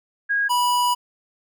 sine / square tone pair in turn, 1640 / 979.3 Hz, G#6 / B5, -22 / -15 cents, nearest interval major sixth, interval 893 cents, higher first, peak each -18 dBFS, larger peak neither, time 0.29-0.49 / 0.49-0.95 s, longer second, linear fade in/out 20 ms, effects none

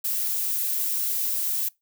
violet noise, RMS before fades -26 dBFS, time 0.04-1.69 s, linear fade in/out 10 ms, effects noise-tail reverb RT60 0.2 s tail -24 dB re dry

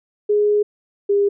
sine tone pair in turn, 416.1 / 403.8 Hz, G#4 / G#4, +3 / -49 cents, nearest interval minor second, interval 52 cents, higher first, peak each -13 dBFS, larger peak neither, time 0.29-0.63 / 1.09-1.29 s, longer first, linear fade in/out 10 ms, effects none

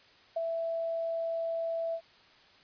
sine tone with ADSR envelope, 662 Hz, E5, 7 cents sharp, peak -27 dBFS, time 0.36-2.01 s, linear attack 8 ms, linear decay 23 ms, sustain -3 dB, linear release 71 ms, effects white hiss -59 dBFS RMS until 2.63 s + resampled to 11025 Hz

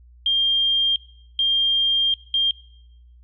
sine tone bursts at uneven times, 3200 Hz, G7, 35 cents sharp, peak -16 dBFS, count 3, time 0.26-0.96 / 1.39-2.14 / 2.34-2.51 s, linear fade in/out 2 ms, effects noise-tail reverb RT60 0.8 s tail -20 dB re dry + added 60 Hz sine -46 dBFS peak until 3.23 s

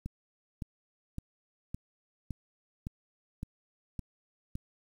click train, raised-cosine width 5 ms, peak -24 dBFS, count 9, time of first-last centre 0.06-4.554 s, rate 1.78 Hz, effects 9-bit

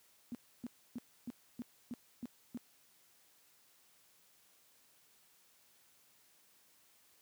sine tone bursts, 240.8 Hz, B3, 44 cents flat, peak -39 dBFS, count 8, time 0.32-2.574 s, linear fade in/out 0 ms, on 28 ms, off 290 ms, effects white hiss -68 dBFS RMS until 7.21 s + high-pass 80 Hz 12 dB/octave

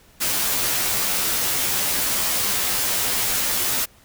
white noise with comb filter, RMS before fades -22 dBFS, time 0.2-3.86 s, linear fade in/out 20 ms, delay 13 ms, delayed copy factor -1, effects pink hiss -53 dBFS RMS until 4.04 s

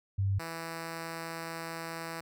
sine / 5% pulse tone pair in turn, 98 / 164.82 Hz, G2 / E3, 0 / 0 cents, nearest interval major sixth, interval 900 cents, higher second, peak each -26 dBFS, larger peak neither, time 0.18-0.39 / 0.39-2.21 s, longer second, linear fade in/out 10 ms, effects none

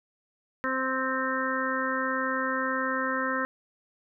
harmonic tone, 261.6 Hz, C4, in tune, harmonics 1 / 2 / 4 / 5 / 6 / 7, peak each -33 / -33 / -33 / -33 / -33 / -33 dBFS, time 0.64-3.45 s, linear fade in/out 0 ms, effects none

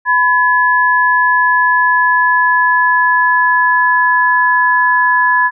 sine tone pair together, 998.1 / 1702 Hz, B5 / G#6, +18 / +42 cents, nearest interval major sixth, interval 924 cents, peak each -11 dBFS, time 0.05-5.51 s, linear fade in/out 50 ms, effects none

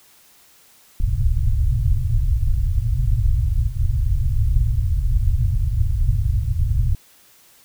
pink low-pass noise, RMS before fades -18 dBFS, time 1-6.95 s, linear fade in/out 2 ms, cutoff 130 Hz, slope 96 dB/octave, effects white hiss -52 dBFS RMS until 7.64 s

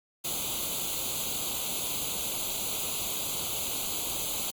white noise with comb filter, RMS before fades -32 dBFS, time 0.24-4.51 s, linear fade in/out 10 ms, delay 0.28 ms, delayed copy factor +0.9, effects Opus 48 kbps

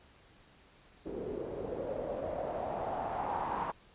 white noise with low-pass filter sweep, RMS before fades -37 dBFS, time 1.05-3.72 s, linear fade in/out 20 ms, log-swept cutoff 390 to 980 Hz, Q 4.1, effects pink hiss -61 dBFS RMS until 3.94 s + resampled to 8000 Hz

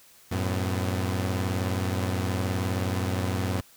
sawtooth tone cluster, 92.9 / 112 / 252.8 Hz, F#2 / A2 / B3, +7 / +31 / +41 cents, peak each -23 / -28 / -31 dBFS, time 0.31-3.61 s, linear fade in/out 10 ms, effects white hiss -55 dBFS RMS until 3.76 s

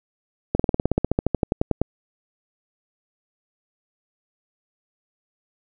slowing click train, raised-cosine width 2 ms, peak -5 dBFS, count 19, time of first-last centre 0.55-1.816 s, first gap 45 ms, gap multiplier 1.05, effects none

